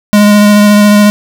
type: tone with vibrato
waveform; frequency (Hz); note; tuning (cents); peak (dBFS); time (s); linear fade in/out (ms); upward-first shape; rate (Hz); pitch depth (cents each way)
square; 207.2; G#3; -4; -3; 0.13-1.1; 0; sine; 14; 13
effects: none